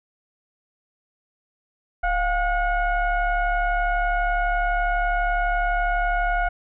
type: tone with frequency modulation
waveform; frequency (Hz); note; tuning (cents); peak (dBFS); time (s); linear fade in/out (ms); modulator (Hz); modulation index
sine; 705; F5; +16; -19; 2.03-6.49; 10; 741; 1.2
effects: none